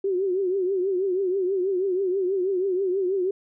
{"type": "tone with vibrato", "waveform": "sine", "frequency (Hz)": 377, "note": "F#4", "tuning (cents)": 32, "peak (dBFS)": -21, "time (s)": [0.04, 3.31], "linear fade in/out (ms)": 5, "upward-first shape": "triangle", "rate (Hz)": 6.2, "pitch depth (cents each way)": 120, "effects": []}